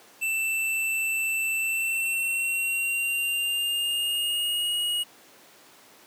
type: tone with pitch glide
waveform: square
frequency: 2664 to 2888 Hz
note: E7 to F#7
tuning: +18 to -43 cents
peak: -25 dBFS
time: 0.21-5.04 s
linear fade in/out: 20 ms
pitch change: +139 cents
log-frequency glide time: 1.57-4.78 s
effects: pink hiss -52 dBFS RMS until 6.06 s + high-pass 300 Hz 12 dB/octave